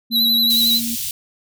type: tone with pitch glide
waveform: sine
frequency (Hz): 231 to 232.6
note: A#3 to A#3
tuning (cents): -16 to -4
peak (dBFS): -24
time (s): 0.1-0.96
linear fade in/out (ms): 20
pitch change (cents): +12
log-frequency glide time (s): 0.33-0.66
type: tone with vibrato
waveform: square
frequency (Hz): 3951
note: B7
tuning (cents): 0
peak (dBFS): -14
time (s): 0.11-0.81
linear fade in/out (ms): 50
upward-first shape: sine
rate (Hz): 11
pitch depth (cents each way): 46
type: band-stop noise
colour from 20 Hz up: white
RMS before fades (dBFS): -25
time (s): 0.5-1.11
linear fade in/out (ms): 2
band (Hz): 140 to 3000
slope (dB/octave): 24
effects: none